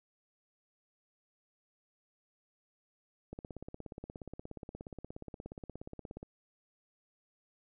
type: click train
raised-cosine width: 2 ms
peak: -30 dBFS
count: 50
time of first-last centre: 3.33-6.229 s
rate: 16.9 Hz
effects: none